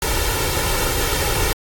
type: noise with comb filter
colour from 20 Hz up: pink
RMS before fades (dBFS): -20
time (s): 0.02-1.53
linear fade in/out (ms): 2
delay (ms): 2.2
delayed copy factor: +0.7
effects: AAC 64 kbps